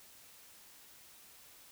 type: silence
effects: white hiss -58 dBFS RMS until 1.71 s